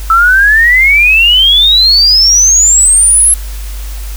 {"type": "exponential sweep", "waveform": "sine", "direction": "up", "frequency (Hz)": [1306, 11100], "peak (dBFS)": -3, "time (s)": [0.1, 3.34], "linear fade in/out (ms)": 2, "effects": ["added 50 Hz sine -18 dBFS peak until 4.16 s", "white hiss -31 dBFS RMS until 4.16 s"]}